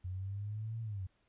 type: linear two-way sweep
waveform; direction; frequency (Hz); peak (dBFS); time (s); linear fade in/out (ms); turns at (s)
sine; up then down; 89.6 to 114.8 to 89.6; -37; 0.04-1.07; 10; 0.81
effects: pink hiss -75 dBFS RMS until 1.28 s + resampled to 8000 Hz